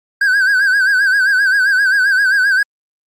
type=tone with vibrato; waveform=triangle; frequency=1572 Hz; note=G6; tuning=4 cents sharp; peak=-8 dBFS; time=0.21-2.63 s; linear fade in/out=5 ms; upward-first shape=sine; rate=7.6 Hz; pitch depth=93 cents each way; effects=Opus 48 kbps